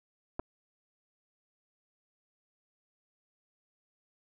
clicks, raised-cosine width 1 ms, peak -22 dBFS, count 2, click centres 0.394 / 0.397 s, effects none

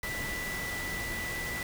sine tone in noise, 1975.5 Hz, B6, in tune, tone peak -35 dBFS, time 0.03-1.63 s, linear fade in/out 2 ms, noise pink, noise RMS -38 dBFS, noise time 0.03-1.63 s, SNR 0 dB, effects none

